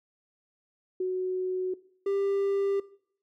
sine / triangle tone pair in turn, 370 / 396.2 Hz, F#4 / G4, 0 / +18 cents, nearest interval minor second, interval 118 cents, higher second, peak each -26 / -23 dBFS, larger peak second, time 1-1.74 / 2.06-2.8 s, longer neither, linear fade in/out 5 ms, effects noise-tail reverb RT60 0.6 s tail -19 dB re dry

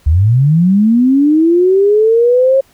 sine linear sweep, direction up, 69.3 to 544 Hz, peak -6 dBFS, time 0.06-2.61 s, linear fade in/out 10 ms, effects pink hiss -50 dBFS RMS until 2.73 s

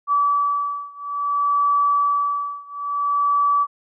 sine beating tone pair, 1150 / 1150.58 Hz, D6 / D6, -37 / -36 cents, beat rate 0.58 Hz, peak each -20 / -21 dBFS, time 0.07-3.67 s, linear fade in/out 50 ms, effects none

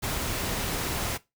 pink noise, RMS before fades -30 dBFS, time 0.02-1.18 s, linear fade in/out 20 ms, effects noise-tail reverb RT60 0.2 s tail -18 dB re dry

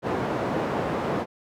white band-pass noise, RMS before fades -27 dBFS, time 0.02-1.26 s, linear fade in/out 50 ms, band 110 to 710 Hz, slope 12 dB/octave, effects none

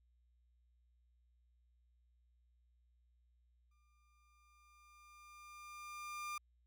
30% pulse tone with exponential growth, 1200 Hz, D6, 37 cents sharp, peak -38 dBFS, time 3.71-6.38 s, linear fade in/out 5 ms, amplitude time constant 580 ms, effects added 60 Hz sine -70 dBFS peak until 6.66 s

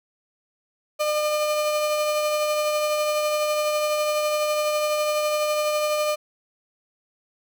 35% pulse tone with tremolo, 603 Hz, D5, 46 cents sharp, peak -18 dBFS, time 0.99-6.16 s, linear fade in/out 20 ms, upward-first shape triangle, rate 12 Hz, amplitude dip 30%, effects none

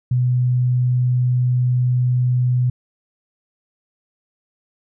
sine tone, 124.8 Hz, B2, 19 cents sharp, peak -14 dBFS, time 0.11-2.7 s, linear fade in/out 5 ms, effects none

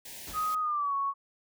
white band-stop noise, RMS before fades -44 dBFS, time 0.05-0.55 s, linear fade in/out 5 ms, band 990 to 1600 Hz, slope 96 dB/octave
pink noise with exponential decay, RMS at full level -42 dBFS, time 0.27-0.78 s, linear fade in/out 5 ms, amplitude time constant 110 ms
sine tone with pitch glide, 1253 to 1109.9 Hz, D#6 to C#6, +12 to +2 cents, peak -27 dBFS, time 0.33-1.14 s, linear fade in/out 50 ms, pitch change -210 cents, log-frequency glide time 0.6-0.94 s
effects none

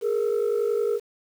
sine tone pair together, 415.3 / 466.2 Hz, G#4 / A#4, 0 / 0 cents, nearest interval major second, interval 200 cents, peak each -22 dBFS, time 0.01-1 s, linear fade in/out 50 ms, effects tanh soft clip ceiling -18 dBFS + 8-bit

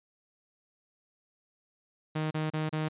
sawtooth tone bursts, 155.5 Hz, D#3, 1 cent flat, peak -25 dBFS, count 4, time 2.15-2.886 s, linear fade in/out 10 ms, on 160 ms, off 32 ms, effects resampled to 8000 Hz

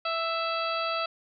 harmonic tone with a mistuned harmonic, 659.3 Hz, E5, in tune, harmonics 1 / 2 / 3 / 4 / 5 / 6 / 7, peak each -32 / -30 / -44 / -35 / -40 / -40 / -39 dBFS, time 0.05-1.06 s, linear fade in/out 5 ms, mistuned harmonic 3, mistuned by +24 cents, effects none

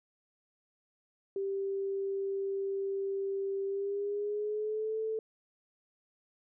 sine tone with pitch glide, 392 to 440 Hz, G4 to A4, 0 to 0 cents, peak -31 dBFS, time 1.36-5.19 s, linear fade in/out 2 ms, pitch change +200 cents, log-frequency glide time 3.66-4.98 s, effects none

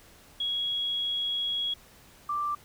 sine tone pair in turn, 3322 / 1177.4 Hz, G#7 / D6, 0 / +4 cents, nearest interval octave + tritone, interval 1796 cents, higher first, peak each -27 dBFS, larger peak neither, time 0.4-1.74 / 2.29-2.55 s, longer first, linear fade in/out 5 ms, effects pink hiss -55 dBFS RMS until 2.64 s

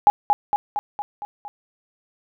sine tone with echo, 827 Hz, G#5, 8 cents flat, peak -8 dBFS, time 0.07-0.1 s, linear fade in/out 0 ms, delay 230 ms, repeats 6, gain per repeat -4 dB, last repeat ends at 1.48 s, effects none

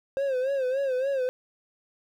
triangle tone with vibrato, 530 Hz, C5, 22 cents sharp, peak -22 dBFS, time 0.17-1.29 s, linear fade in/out 0 ms, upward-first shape sine, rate 3.5 Hz, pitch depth 93 cents each way, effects 10-bit

